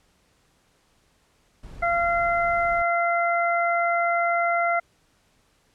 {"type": "noise", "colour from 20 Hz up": "brown", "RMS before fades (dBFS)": -40, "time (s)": [1.63, 2.82], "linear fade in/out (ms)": 5}
{"type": "harmonic tone", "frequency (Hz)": 687, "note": "F5", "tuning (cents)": -29, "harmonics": [1, 2, 3], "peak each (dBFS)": [-22, -25, -27], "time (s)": [1.82, 4.8], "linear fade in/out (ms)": 10}
{"effects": ["pink hiss -64 dBFS RMS until 5.74 s", "low-pass 10000 Hz 12 dB/octave"]}